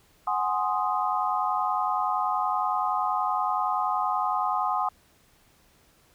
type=chord; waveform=sine; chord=Ab dominant seventh; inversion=third; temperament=equal; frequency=740 / 830.6 / 1046.5 / 1244.5 Hz; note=Gb5 / Ab5 / C6 / Eb6; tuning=0 / 0 / 0 / 0 cents; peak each=-29 dBFS; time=0.27-4.89 s; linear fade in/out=5 ms; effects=pink hiss -61 dBFS RMS until 6.14 s